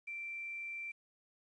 sine tone with quantisation, 2349 Hz, D7, in tune, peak -40 dBFS, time 0.07-0.92 s, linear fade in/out 10 ms, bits 11, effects resampled to 22050 Hz

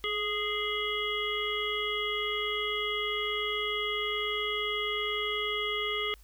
harmonic tone with a mistuned harmonic, 415.3 Hz, G#4, in tune, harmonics 1 / 3 / 5 / 7 / 8, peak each -35 / -36 / -34 / -37 / -35 dBFS, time 0.04-6.14 s, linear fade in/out 0 ms, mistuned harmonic 1, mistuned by +30 cents, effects added 50 Hz sine -52 dBFS peak until 6.23 s + white hiss -63 dBFS RMS until 6.23 s

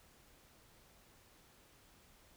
silence, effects pink hiss -65 dBFS RMS until 2.36 s

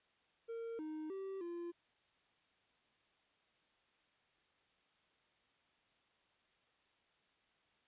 triangle tone with pitch steps, 459.7 / 310.5 / 386.5 / 344.3 Hz, A#4 / D#4 / G4 / F4, -24 / -3 / -24 / -25 cents, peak -40 dBFS, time 0.48-1.72 s, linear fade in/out 20 ms, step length 310 ms, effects white hiss -75 dBFS RMS until 7.87 s + resampled to 8000 Hz

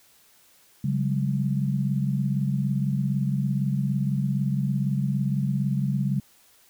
sine chord, C# suspended fourth, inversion none, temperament equal with one note detuned, 138.59 / 185 / 202.6 Hz, C#3 / F#3 / G#3, 0 / 0 / -43 cents, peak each -24 / -29 / -28 dBFS, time 0.84-6.2 s, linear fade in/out 5 ms, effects white hiss -58 dBFS RMS until 6.69 s

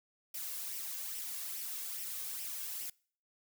blue noise with flanger, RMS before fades -41 dBFS, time 0.34-2.9 s, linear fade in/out 5 ms, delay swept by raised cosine 0.36 to 1.86 ms, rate 2.4 Hz, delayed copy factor +0.5, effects noise-tail reverb RT60 0.5 s tail -25 dB re dry

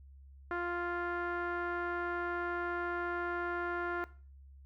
sawtooth tone with low-pass filter, 349.2 Hz, F4, in tune, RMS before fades -36 dBFS, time 0.51-4.04 s, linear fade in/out 0 ms, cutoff 1500 Hz, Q 3.7, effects noise-tail reverb RT60 0.4 s tail -18 dB re dry + added 68 Hz sine -52 dBFS peak until 4.65 s

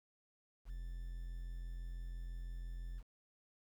triangle tone with quantisation, 43 Hz, F1, 26 cents flat, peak -40 dBFS, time 0.65-3.03 s, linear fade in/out 50 ms, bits 11, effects none

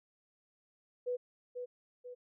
sine tone with echo, 493.9 Hz, B4, in tune, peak -32 dBFS, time 1.06-1.17 s, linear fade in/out 20 ms, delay 490 ms, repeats 2, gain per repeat -6 dB, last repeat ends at 2.15 s, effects none

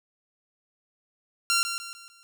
10% pulse tone with echo, 1378 Hz, F6, 24 cents flat, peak -13 dBFS, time 1.5-1.63 s, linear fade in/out 0 ms, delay 150 ms, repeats 4, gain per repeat -8 dB, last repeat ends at 2.23 s, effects none

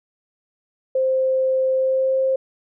sine tone with pitch glide, 523.3 to 528.8 Hz, C5 to C5, 0 to +18 cents, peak -16 dBFS, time 0.95-2.36 s, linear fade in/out 5 ms, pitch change +18 cents, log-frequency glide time 1.74-2.18 s, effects none

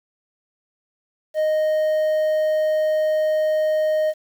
triangle tone, 620 Hz, D#5, 6 cents flat, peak -15 dBFS, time 1.34-4.14 s, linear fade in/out 50 ms, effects 8-bit

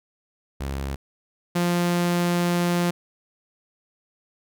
sawtooth tone pair in turn, 68.4 / 174.61 Hz, C#2 / F3, -23 / 0 cents, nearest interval octave + major third, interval 1623 cents, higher second, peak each -23 / -16 dBFS, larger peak second, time 0.6-0.96 / 1.55-2.91 s, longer second, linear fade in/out 10 ms, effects none

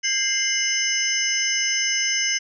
sine tone cluster, 1606 / 2095 / 2957 / 5230 / 6170 Hz, G6 / C7 / F#7 / E8 / G8, +41 / +2 / -2 / -15 / -28 cents, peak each -32 / -25 / -28 / -26 / -24 dBFS, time 0.03-2.39 s, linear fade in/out 20 ms, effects none

